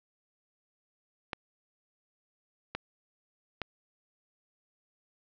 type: clicks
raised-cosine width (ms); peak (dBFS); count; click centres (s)
0.3; -17; 3; 1.332 / 2.75 / 3.617
effects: low-pass 5000 Hz 12 dB/octave